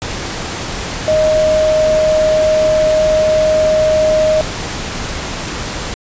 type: tone in noise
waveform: sine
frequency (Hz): 622.3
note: D#5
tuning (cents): 0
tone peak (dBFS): -9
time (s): 1.08-4.41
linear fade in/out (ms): 0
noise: pink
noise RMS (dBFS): -22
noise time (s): 0.02-5.94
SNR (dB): +10
effects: resampled to 16000 Hz